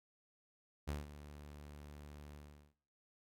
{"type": "tone with ADSR envelope", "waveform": "sawtooth", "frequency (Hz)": 73.42, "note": "D2", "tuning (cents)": 0, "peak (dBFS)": -33, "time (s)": [0.87, 2.74], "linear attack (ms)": 17, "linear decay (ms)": 170, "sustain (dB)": -14, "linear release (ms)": 400, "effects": ["noise-tail reverb RT60 0.7 s tail -24 dB re dry", "AAC 64 kbps"]}